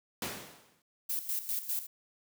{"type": "noise with exponential decay", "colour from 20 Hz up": "pink", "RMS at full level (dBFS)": -33, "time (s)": [0.22, 0.82], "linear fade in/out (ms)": 2, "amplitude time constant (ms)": 130}
{"type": "noise with tremolo", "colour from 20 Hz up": "violet", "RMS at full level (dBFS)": -33, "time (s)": [1.09, 1.87], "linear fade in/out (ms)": 10, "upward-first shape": "square", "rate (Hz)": 5, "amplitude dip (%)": 70}
{"effects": ["high-pass 150 Hz 12 dB/octave"]}